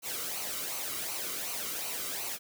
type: noise with flanger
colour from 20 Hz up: white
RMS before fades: -36 dBFS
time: 0.02-2.39 s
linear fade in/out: 50 ms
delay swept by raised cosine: 0.57 to 1.19 ms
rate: 2.7 Hz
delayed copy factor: -0.6
effects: none